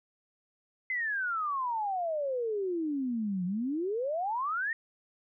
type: exponential two-way sweep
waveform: sine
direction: down then up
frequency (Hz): 2078 to 174.61 to 1885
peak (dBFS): -29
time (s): 0.9-4.73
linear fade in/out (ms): 2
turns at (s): 3.45
effects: none